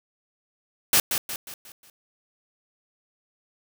white noise with echo, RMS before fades -18 dBFS, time 0.93-1 s, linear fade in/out 2 ms, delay 180 ms, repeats 5, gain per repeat -7 dB, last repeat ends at 1.9 s, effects none

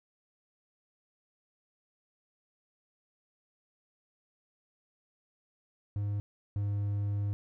triangle tone pair in turn, 102.3 / 101.79 Hz, G#2 / G#2, -26 / -34 cents, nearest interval unison, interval 8 cents, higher first, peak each -28 / -27 dBFS, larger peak second, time 5.96-6.2 / 6.56-7.33 s, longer second, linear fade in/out 0 ms, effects none

